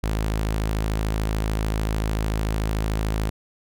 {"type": "tone", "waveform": "sawtooth", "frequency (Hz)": 53.5, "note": "A1", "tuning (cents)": -48, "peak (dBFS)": -18, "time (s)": [0.03, 3.3], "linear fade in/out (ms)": 10, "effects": []}